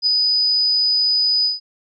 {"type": "tone with ADSR envelope", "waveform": "sine", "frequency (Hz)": 4978, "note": "D#8", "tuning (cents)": 0, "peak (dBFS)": -12, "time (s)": [0.02, 1.6], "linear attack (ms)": 45, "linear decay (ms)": 9, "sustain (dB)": -2, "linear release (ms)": 150, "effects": []}